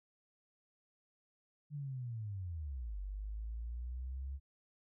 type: linear two-way sweep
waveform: sine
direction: down then up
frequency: 150.2 to 47.39 to 69.2 Hz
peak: -39 dBFS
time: 1.7-4.4 s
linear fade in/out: 50 ms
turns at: 2.99 s
effects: none